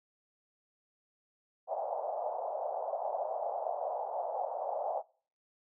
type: band-pass noise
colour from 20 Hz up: white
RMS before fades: -36 dBFS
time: 1.67-5.03 s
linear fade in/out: 50 ms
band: 570 to 800 Hz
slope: 48 dB/octave
effects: noise-tail reverb RT60 0.5 s tail -26 dB re dry